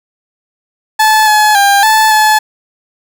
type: tone with pitch steps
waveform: 30% pulse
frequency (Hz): 867 / 851 / 800 / 873 / 860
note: A5 / G#5 / G5 / A5 / A5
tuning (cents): -26 / +42 / +35 / -14 / -40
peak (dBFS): -3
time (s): 0.99-2.39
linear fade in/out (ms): 10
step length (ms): 280
effects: none